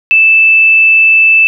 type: tone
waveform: sine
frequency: 2637 Hz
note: E7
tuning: in tune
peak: -3 dBFS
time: 0.11-1.47 s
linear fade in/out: 0 ms
effects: none